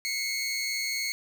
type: tone pair together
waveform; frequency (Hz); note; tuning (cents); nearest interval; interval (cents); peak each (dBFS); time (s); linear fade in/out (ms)
20% pulse; 2077 / 2201; C7 / C#7; -13 / -13; minor second; 100; -31 / -24; 0.05-1.12; 0
effects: none